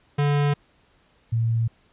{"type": "tone pair in turn", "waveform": ["square", "sine"], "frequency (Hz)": [144.7, 114.44], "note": ["D3", "A#2"], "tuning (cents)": [-25, -31], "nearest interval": "major third", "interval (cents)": 406, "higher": "first", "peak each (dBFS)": -19, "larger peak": "neither", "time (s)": [[0.18, 0.54], [1.32, 1.68]], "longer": "neither", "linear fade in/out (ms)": 10, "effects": ["pink hiss -61 dBFS RMS until 1.92 s", "resampled to 8000 Hz"]}